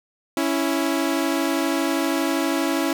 sawtooth tone pair together, 277.7 / 330.2 Hz, C#4 / E4, +3 / +3 cents, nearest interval minor third, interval 300 cents, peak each -19 dBFS, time 0.37-2.93 s, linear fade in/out 2 ms, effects 8-bit

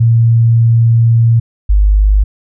sine tone pair in turn, 115.5 / 50.68 Hz, A#2 / G#1, -16 / -42 cents, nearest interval octave + major second, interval 1426 cents, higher first, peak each -5 dBFS, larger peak neither, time 0-1.4 / 1.69-2.24 s, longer first, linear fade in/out 10 ms, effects none

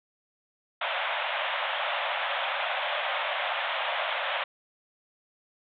pink band-pass noise, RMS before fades -30 dBFS, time 0.81-4.44 s, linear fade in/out 5 ms, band 550 to 3600 Hz, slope 96 dB/octave, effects none

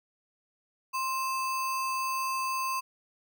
sine tone with sample-and-hold, 1051 Hz, C6, 7 cents sharp, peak -28 dBFS, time 0.93-2.81 s, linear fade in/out 20 ms, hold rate 3675 Hz, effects none

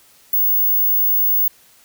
sine tone, 15630 Hz, B9, 19 cents flat, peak -13 dBFS, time 0.33-1.48 s, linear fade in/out 5 ms, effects white hiss -51 dBFS RMS until 1.84 s

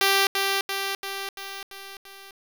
5% pulse tone with echo, 392 Hz, G4, in tune, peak -7 dBFS, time 0.01-0.27 s, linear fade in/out 2 ms, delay 340 ms, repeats 6, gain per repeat -4 dB, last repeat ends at 2.31 s, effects 8-bit

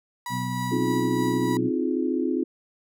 35% pulse tone with tremolo, 973 Hz, B5, 26 cents flat, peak -27 dBFS, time 0.26-1.57 s, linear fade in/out 2 ms, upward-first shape triangle, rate 3.3 Hz, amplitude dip 40%
harmonic tone, 62.2 Hz, B1, 13 cents sharp, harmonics 2 / 3 / 4, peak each -30 / -32 / -33 dBFS, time 0.29-1.71 s, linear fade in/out 50 ms
sine chord, F minor seventh, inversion second, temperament just, 261.9 / 314.3 / 349.2 / 419.1 Hz, C4 / Eb4 / F4 / Ab4, +2 / +18 / 0 / +16 cents, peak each -26 / -28 / -27 / -32 dBFS, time 0.71-2.44 s, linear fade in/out 10 ms
effects none

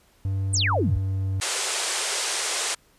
triangle tone with pitch glide, 96.9 to 96.06 Hz, G2 to G2, -20 to -35 cents, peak -21 dBFS, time 0.25-1.4 s, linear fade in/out 0 ms, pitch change -15 cents, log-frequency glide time 0.74-0.81 s
sine exponential sweep, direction down, 9250 to 55 Hz, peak -21 dBFS, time 0.53-0.98 s, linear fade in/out 10 ms
white band-pass noise, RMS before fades -27 dBFS, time 1.41-2.75 s, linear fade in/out 10 ms, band 360 to 9400 Hz, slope 48 dB/octave
effects pink hiss -60 dBFS RMS until 2.98 s + resampled to 32000 Hz

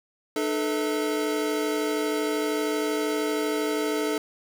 square tone cluster, 301.7 / 434.5 / 487.3 / 645 Hz, D4 / A4 / B4 / E5, +47 / -22 / -23 / -38 cents, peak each -29 / -28 / -37 / -35 dBFS, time 0.36-4.18 s, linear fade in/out 2 ms, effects none

